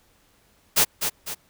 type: noise with echo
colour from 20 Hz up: white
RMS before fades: -17 dBFS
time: 0.76-0.85 s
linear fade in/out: 20 ms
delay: 250 ms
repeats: 2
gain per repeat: -7 dB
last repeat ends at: 1.35 s
effects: pink hiss -61 dBFS RMS until 1.49 s